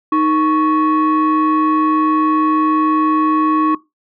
sine tone pair together, 311.1 / 1109.8 Hz, D#4 / C#6, 0 / +2 cents, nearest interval octave + minor seventh, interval 2202 cents, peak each -12 dBFS, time 0.12-3.75 s, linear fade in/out 5 ms, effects noise-tail reverb RT60 0.2 s tail -19 dB re dry + tanh soft clip ceiling -8 dBFS

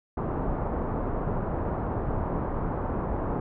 pink low-pass noise, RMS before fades -29 dBFS, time 0.17-3.4 s, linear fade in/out 5 ms, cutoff 1100 Hz, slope 24 dB/octave, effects none

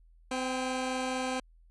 15% pulse tone pair together, 256.9 / 795.1 Hz, C4 / G5, -32 / +24 cents, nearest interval octave + minor sixth, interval 1956 cents, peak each -25 / -32 dBFS, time 0.31-1.4 s, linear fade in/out 5 ms, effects added 41 Hz sine -56 dBFS peak until 1.7 s + resampled to 22050 Hz

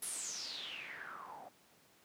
white noise with low-pass filter sweep, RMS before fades -45 dBFS, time 0.02-1.49 s, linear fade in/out 5 ms, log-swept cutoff 11000 to 680 Hz, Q 7.7, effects pink hiss -66 dBFS RMS until 2.04 s + high-pass 150 Hz 12 dB/octave

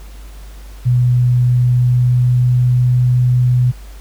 sine tone with pitch glide, 123.47 to 124.47 Hz, B2 to B2, 0 to +14 cents, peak -9 dBFS, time 0.85-3.72 s, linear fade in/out 20 ms, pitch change +14 cents, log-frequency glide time 1.49-2.89 s, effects added 50 Hz sine -31 dBFS peak until 4 s + pink hiss -44 dBFS RMS until 4 s

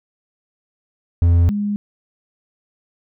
triangle / sine tone pair in turn, 85.6 / 205.5 Hz, F2 / G#3, -34 / -18 cents, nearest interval octave + minor third, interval 1516 cents, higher second, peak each -8 / -18 dBFS, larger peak first, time 1.22-1.49 / 1.49-1.76 s, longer neither, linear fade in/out 0 ms, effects none

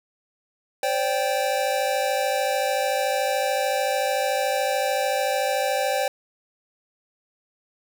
square chord, C suspended second, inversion none, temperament equal with one note detuned, 523.3 / 576.9 / 784 Hz, C5 / D5 / G5, 0 / -31 / 0 cents, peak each -27 / -27 / -26 dBFS, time 0.83-6.08 s, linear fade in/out 2 ms, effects none

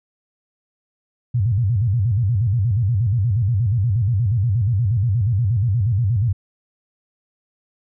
sine tone with vibrato, 108.3 Hz, A2, 27 cents flat, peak -15 dBFS, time 1.34-6.33 s, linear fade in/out 10 ms, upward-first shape square, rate 8.4 Hz, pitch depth 200 cents each way, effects none

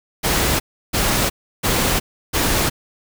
pink noise bursts, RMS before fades -18 dBFS, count 4, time 0.23-2.7 s, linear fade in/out 20 ms, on 370 ms, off 330 ms, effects none

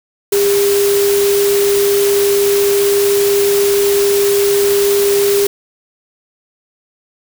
sine tone in noise, 402.5 Hz, G4, 46 cents sharp, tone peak -10 dBFS, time 0.32-5.47 s, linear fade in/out 5 ms, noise white, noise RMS -20 dBFS, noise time 0.32-5.47 s, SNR +7 dB, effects none

